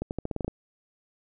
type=accelerating click train; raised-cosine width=2 ms; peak=-17 dBFS; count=9; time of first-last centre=0.02-0.48 s; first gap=89 ms; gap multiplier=0.87; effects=none